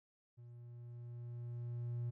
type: tone with level ramp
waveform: triangle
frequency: 119.7 Hz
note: A#2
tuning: 46 cents sharp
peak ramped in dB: -51 to -34 dBFS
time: 0.37-2.11 s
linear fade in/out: 20 ms
effects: tanh soft clip ceiling -31 dBFS